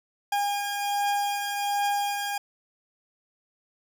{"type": "beating tone pair", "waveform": "40% pulse", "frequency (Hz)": [812, 813.3], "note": ["G#5", "G#5"], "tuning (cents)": [-39, -36], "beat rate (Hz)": 1.3, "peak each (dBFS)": [-25, -32], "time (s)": [0.32, 2.38], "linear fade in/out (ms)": 5, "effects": []}